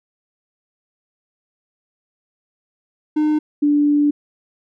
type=tone pair in turn; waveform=triangle / sine; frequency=304.2 / 292.4 Hz; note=D#4 / D4; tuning=-39 / -7 cents; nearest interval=minor second; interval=68 cents; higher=first; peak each=-12 dBFS; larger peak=neither; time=3.16-3.39 / 3.62-4.11 s; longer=second; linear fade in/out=10 ms; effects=none